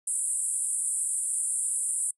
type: band-pass noise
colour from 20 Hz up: white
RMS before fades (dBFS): -29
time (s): 0.07-2.11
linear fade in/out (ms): 5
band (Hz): 8100 to 10000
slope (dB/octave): 96
effects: noise-tail reverb RT60 0.1 s tail -24 dB re dry